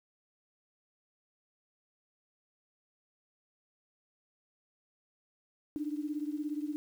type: beating tone pair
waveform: sine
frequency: 293.7 / 310.7 Hz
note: D4 / D#4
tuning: 0 / -2 cents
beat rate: 17 Hz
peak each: -35 / -38 dBFS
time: 5.76-6.76 s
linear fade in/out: 0 ms
effects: 10-bit